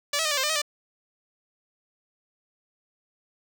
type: tone with pitch steps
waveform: 5% pulse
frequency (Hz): 578 / 646 / 612 / 578 / 526 / 600 / 634 / 590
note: D5 / E5 / D#5 / D5 / C5 / D5 / D#5 / D5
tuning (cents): -28 / -35 / -29 / -28 / +9 / +37 / +32 / +8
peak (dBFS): -12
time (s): 0.13-0.618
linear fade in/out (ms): 5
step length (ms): 61
effects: none